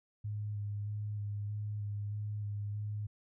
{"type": "tone with vibrato", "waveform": "sine", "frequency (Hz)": 103.83, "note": "G#2", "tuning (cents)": 0, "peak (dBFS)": -35, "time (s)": [0.24, 3.07], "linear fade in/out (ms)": 10, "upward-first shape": "square", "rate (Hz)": 1.6, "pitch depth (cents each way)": 16, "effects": []}